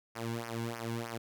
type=tone with flanger; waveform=sawtooth; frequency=115.9 Hz; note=A#2; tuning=10 cents flat; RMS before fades=-38 dBFS; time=0.15-1.18 s; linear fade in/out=10 ms; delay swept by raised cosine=0.25 to 1.65 ms; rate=3.2 Hz; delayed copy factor=-1; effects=none